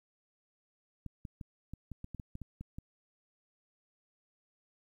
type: clicks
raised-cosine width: 5 ms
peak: -30 dBFS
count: 12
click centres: 1.063 / 1.252 / 1.412 / 1.736 / 1.917 / 2.044 / 2.147 / 2.198 / 2.354 / 2.417 / 2.61 / 2.785 s
effects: 11-bit